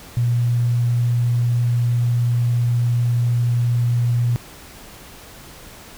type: tone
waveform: sine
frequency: 120 Hz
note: B2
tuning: 49 cents flat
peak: -15 dBFS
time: 0.17-4.36 s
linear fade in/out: 0 ms
effects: pink hiss -41 dBFS RMS until 5.97 s